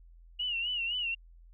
sine tone with vibrato, 2845 Hz, F7, 31 cents sharp, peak -30 dBFS, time 0.39-1.15 s, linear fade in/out 10 ms, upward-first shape sine, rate 3.9 Hz, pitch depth 93 cents each way, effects added 42 Hz sine -52 dBFS peak until 1.53 s

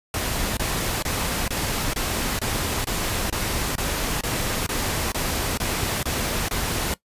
pink noise bursts, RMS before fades -25 dBFS, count 15, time 0.14-6.94 s, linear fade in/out 2 ms, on 430 ms, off 25 ms, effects noise-tail reverb RT60 0.1 s tail -19 dB re dry + resampled to 32000 Hz

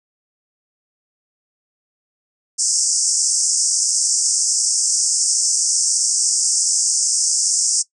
white band-pass noise, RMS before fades -18 dBFS, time 2.58-7.83 s, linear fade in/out 20 ms, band 5100 to 8800 Hz, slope 96 dB/octave, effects noise-tail reverb RT60 0.1 s tail -19 dB re dry

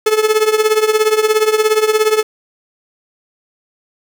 45% pulse tone with tremolo, 432.4 Hz, A4, 30 cents flat, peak -7 dBFS, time 0.06-2.23 s, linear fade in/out 5 ms, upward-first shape triangle, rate 17 Hz, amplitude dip 85%, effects none

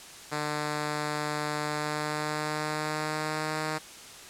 5% pulse tone with pitch glide, 150 to 155.2 Hz, D3 to D#3, +37 to -4 cents, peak -18 dBFS, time 0.31-3.79 s, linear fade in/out 20 ms, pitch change +59 cents, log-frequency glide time 1.64-3.59 s, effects white hiss -46 dBFS RMS until 4.29 s + low-pass 9000 Hz 12 dB/octave

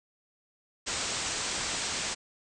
white low-pass noise, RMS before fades -33 dBFS, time 0.86-2.15 s, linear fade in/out 20 ms, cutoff 8400 Hz, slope 96 dB/octave, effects none

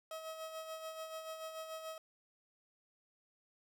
30% pulse tone with tremolo, 639 Hz, D#5, 46 cents sharp, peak -39 dBFS, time 0.11-1.98 s, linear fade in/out 2 ms, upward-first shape sine, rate 6.9 Hz, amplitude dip 50%, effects none

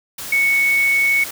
sine tone in noise, 2217 Hz, C#7, in tune, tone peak -13 dBFS, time 0.32-1.24 s, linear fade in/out 5 ms, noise white, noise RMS -30 dBFS, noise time 0.18-1.31 s, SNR +14 dB, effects none

